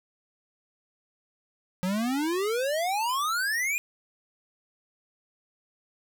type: exponential sweep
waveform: square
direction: up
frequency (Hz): 177.3 to 2489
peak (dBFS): -26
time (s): 1.83-3.78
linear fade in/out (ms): 0
type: tone with exponential decay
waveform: 5% pulse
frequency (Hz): 2437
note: D#7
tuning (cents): -37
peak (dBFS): -28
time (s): 3.09-3.28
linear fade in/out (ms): 2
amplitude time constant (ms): 41
effects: none